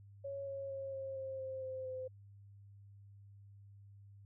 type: tone with pitch steps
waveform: sine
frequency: 554.4 / 548.7 / 543 / 537.4 / 531.8 / 526.3 / 520.9 / 515.5 Hz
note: C#5 / C#5 / C#5 / C5 / C5 / C5 / C5 / C5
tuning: 0 / -18 / -36 / +46 / +28 / +10 / -8 / -26 cents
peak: -40 dBFS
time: 0.24-2.08 s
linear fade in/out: 10 ms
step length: 230 ms
effects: added 100 Hz sine -55 dBFS peak until 4.25 s